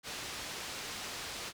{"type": "low-pass noise", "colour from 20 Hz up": "white", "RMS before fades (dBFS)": -42, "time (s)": [0.03, 1.53], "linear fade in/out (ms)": 50, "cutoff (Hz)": 5400, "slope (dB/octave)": 12, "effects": []}